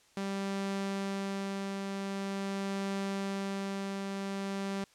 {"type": "tone with tremolo", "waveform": "sawtooth", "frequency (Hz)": 196.3, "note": "G3", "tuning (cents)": 3, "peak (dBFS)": -28, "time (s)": [0.17, 4.84], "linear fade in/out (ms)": 2, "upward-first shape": "triangle", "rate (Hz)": 0.45, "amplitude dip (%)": 30, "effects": ["white hiss -64 dBFS RMS until 4.94 s", "low-pass 8000 Hz 12 dB/octave"]}